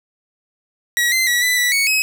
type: tone with pitch steps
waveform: sawtooth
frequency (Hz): 1918 / 2068 / 1934 / 1993 / 1960 / 2223 / 2553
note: A#6 / C7 / B6 / B6 / B6 / C#7 / D#7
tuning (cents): +49 / -21 / -37 / +15 / -14 / +4 / +44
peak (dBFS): -11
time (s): 0.97-2.02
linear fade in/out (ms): 0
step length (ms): 150
effects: none